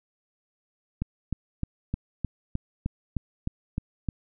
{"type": "click train", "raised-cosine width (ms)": 5, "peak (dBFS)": -15, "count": 11, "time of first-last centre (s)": [1.02, 4.087], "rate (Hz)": 3.26, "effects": []}